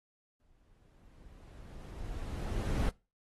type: noise with exponential growth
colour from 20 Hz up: brown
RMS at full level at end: -29 dBFS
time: 0.4-2.89 s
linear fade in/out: 0 ms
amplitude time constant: 540 ms
effects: noise-tail reverb RT60 0.3 s tail -23 dB re dry + AAC 32 kbps